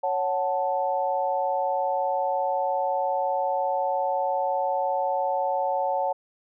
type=chord; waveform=sine; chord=F# minor; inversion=second; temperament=equal; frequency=554.4 / 740 / 880 Hz; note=C#5 / F#5 / A5; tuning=0 / 0 / 0 cents; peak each=-27 dBFS; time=0.03-6.13 s; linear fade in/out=10 ms; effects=none